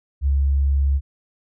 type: tone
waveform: sine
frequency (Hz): 69.3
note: C#2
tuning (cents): 0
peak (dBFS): -15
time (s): 0.21-1.01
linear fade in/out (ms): 50
effects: none